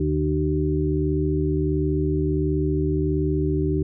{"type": "harmonic tone with a mistuned harmonic", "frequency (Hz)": 75.1, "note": "D2", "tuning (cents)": 39, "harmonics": [1, 2, 4, 5], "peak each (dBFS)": [-25, -25, -25, -25], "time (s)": [0, 3.83], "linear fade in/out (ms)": 5, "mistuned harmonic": 5, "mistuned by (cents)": 29, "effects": []}